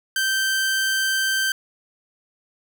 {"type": "tone", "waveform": "sawtooth", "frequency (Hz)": 1558, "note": "G6", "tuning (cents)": -11, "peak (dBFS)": -16, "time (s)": [0.16, 1.52], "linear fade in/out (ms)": 2, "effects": []}